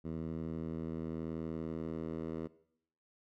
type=tone with band-pass filter sweep; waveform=10% pulse; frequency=80.7 Hz; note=E2; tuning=36 cents flat; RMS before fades=-40 dBFS; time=0.04-2.48 s; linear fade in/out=20 ms; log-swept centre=200 to 340 Hz; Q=0.9; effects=noise-tail reverb RT60 0.7 s tail -18 dB re dry